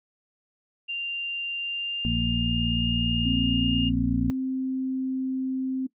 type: tone with pitch glide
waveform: sine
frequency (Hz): 2786 to 2828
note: F7 to F7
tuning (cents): -5 to +21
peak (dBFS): -27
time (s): 0.88-3.9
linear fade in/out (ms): 20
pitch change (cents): +26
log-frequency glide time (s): 1.55-2.89
type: harmonic tone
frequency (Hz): 58.27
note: A#1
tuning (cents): 0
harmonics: 1 / 2 / 3 / 4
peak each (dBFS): -30 / -30 / -31 / -27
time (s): 2.05-4.3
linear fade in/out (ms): 0
type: tone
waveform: sine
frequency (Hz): 261.6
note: C4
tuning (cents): 0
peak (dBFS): -25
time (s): 3.25-5.87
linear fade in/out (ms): 10
effects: noise-tail reverb RT60 0.1 s tail -19 dB re dry